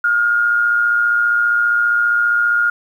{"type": "tone with amplitude modulation", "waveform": "sine", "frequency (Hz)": 1420, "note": "F6", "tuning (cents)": 28, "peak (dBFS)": -10, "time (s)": [0.04, 2.7], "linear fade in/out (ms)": 5, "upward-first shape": "sine", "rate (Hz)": 115, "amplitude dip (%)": 45, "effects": ["8-bit"]}